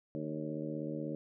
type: harmonic tone with a mistuned harmonic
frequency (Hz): 76.3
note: D#2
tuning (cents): -33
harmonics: 2 / 3 / 4 / 5 / 6 / 7 / 8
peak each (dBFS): -42 / -43 / -40 / -47 / -46 / -44 / -55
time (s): 0.15-1.15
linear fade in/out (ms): 0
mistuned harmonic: 7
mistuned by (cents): +48
effects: none